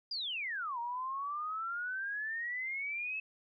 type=exponential two-way sweep; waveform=sine; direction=down then up; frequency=4978 to 930 to 2618 Hz; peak=-35 dBFS; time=0.11-3.2 s; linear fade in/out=5 ms; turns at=0.79 s; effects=none